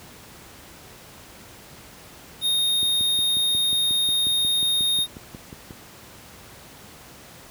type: tone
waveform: square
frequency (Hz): 3700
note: A#7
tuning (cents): -14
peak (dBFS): -20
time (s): 2.41-5.07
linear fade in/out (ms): 50
type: click train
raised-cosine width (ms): 3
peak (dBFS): -24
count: 17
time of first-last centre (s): 2.83-5.708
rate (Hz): 5.56
effects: pink hiss -45 dBFS RMS until 7.5 s + high-pass 60 Hz 12 dB/octave